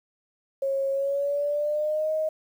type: tone with pitch glide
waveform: sine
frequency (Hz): 545 to 626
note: C#5 to D#5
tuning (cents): -29 to +10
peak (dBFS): -23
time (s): 0.62-2.29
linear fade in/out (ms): 5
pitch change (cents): +239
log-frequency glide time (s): 0.91-2.12
effects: 9-bit